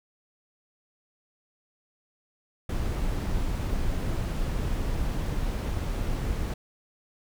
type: noise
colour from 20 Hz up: brown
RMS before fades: -28 dBFS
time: 2.69-6.54 s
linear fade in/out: 5 ms
effects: none